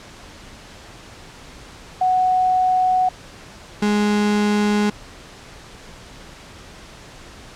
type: tone pair in turn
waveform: sine / 35% pulse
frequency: 740 / 208 Hz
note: F#5 / G#3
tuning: 0 / +3 cents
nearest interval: octave + minor seventh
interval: 2197 cents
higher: first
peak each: -14 dBFS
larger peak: neither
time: 2.01-3.09 / 3.82-4.9 s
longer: neither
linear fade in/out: 5 ms
effects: pink hiss -41 dBFS RMS until 7.55 s + low-pass 7000 Hz 12 dB/octave